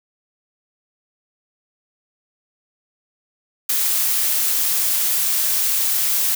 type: noise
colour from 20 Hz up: blue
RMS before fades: -19 dBFS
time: 3.69-6.35 s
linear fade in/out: 5 ms
effects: none